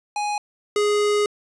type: tone pair in turn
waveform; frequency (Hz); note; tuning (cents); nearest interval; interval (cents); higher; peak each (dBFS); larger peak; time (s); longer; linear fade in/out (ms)
square; 830.6 / 415.3; G#5 / G#4; 0 / 0; octave; 1200; first; -23 / -18; second; 0.16-0.38 / 0.76-1.26; second; 2
effects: resampled to 22050 Hz + 9-bit